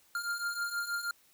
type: beating tone pair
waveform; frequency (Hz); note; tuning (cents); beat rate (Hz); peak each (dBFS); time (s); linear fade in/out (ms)
square; 1396.9 / 1403.2; F6 / F6; 0 / +8; 6.3; -39 / -35; 0.15-1.11; 2
effects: white hiss -65 dBFS RMS until 1.33 s